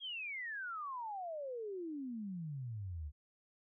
sine exponential sweep, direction down, 3322 to 69.4 Hz, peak -40 dBFS, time 0-3.12 s, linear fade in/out 50 ms, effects none

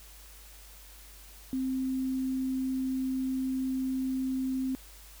sine tone, 261.6 Hz, C4, in tune, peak -28 dBFS, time 1.53-4.75 s, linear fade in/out 0 ms, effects added 50 Hz sine -51 dBFS peak until 5.2 s + white hiss -53 dBFS RMS until 5.2 s

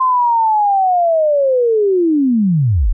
sine linear sweep, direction down, 1046.5 to 31.02 Hz, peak -10 dBFS, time 0-2.93 s, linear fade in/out 10 ms, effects none

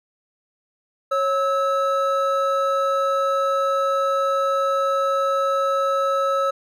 triangle tone pair together, 548.1 / 1300 Hz, C#5 / E6, -20 / -24 cents, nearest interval octave + minor third, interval 1496 cents, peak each -19 dBFS, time 1.11-6.51 s, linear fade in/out 10 ms, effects none

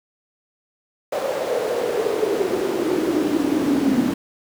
brown noise with high-pass filter sweep, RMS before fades -21 dBFS, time 1.12-4.14 s, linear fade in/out 5 ms, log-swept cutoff 560 to 250 Hz, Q 6.9, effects none

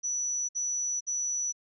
sine tone bursts, 5920 Hz, F#8, in tune, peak -28 dBFS, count 3, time 0.03-1.526 s, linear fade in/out 20 ms, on 460 ms, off 58 ms, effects none

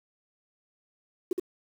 sine tone with echo, 363.8 Hz, F#4, 29 cents flat, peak -22 dBFS, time 1.31-1.33 s, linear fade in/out 5 ms, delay 68 ms, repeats 1, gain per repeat -2 dB, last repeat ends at 1.398 s, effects tanh soft clip ceiling -18 dBFS + 8-bit

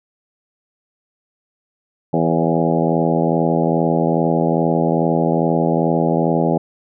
harmonic tone with a mistuned harmonic, 82.41 Hz, E2, in tune, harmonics 2 / 3 / 4 / 5 / 6 / 7 / 8 / 9 / 10, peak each -19 / -21 / -22 / -23 / -24 / -24 / -25 / -26 / -26 dBFS, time 2.13-6.58 s, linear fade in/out 5 ms, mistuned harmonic 7, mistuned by -36 cents, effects none

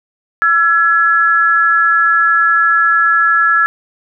sine tone pair together, 1343 / 1692.1 Hz, E6 / G#6, +32 / +32 cents, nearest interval major third, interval 400 cents, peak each -11 dBFS, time 0.42-3.66 s, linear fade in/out 0 ms, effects none

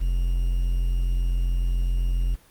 triangle tone with quantisation, 43.69 Hz, F1, 1 cent sharp, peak -18 dBFS, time 0-2.36 s, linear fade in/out 20 ms, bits 8, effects pink hiss -55 dBFS RMS until 2.5 s + Opus 24 kbps

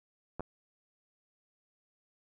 clicks, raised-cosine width 1 ms, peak -24 dBFS, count 2, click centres 0.396 / 0.406 s, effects none

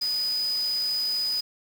sine tone in noise, 4978 Hz, D#8, in tune, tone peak -24 dBFS, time 0.01-1.41 s, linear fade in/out 10 ms, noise white, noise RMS -41 dBFS, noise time 0.01-1.41 s, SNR +14 dB, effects none

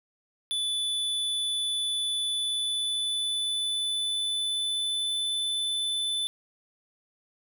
square tone with pitch glide, 3480 to 3512 Hz, A7 to A7, -20 to -4 cents, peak -27 dBFS, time 0.51-6.27 s, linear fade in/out 0 ms, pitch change +16 cents, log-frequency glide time 2.29-5.33 s, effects none

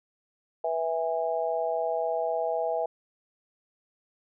harmonic tone, 163.8 Hz, E3, 11 cents flat, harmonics 3 / 4 / 5, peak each -31 / -28 / -32 dBFS, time 0.64-2.86 s, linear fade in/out 5 ms, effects none

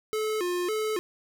square tone with vibrato, 392 Hz, G4, in tune, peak -27 dBFS, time 0.13-0.99 s, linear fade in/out 0 ms, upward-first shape square, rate 1.8 Hz, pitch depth 170 cents each way, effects none

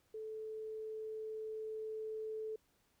sine tone with level ramp, 436.4 Hz, A4, 14 cents flat, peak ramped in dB -42 to -39 dBFS, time 0.14-2.56 s, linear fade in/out 5 ms, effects pink hiss -75 dBFS RMS until 3 s

